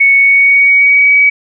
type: tone with pitch glide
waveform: sine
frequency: 2217 to 2271 Hz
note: C#7 to C#7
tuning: 0 to +41 cents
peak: -4 dBFS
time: 0-1.3 s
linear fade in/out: 10 ms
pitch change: +41 cents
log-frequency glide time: 0.15-1.12 s
effects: none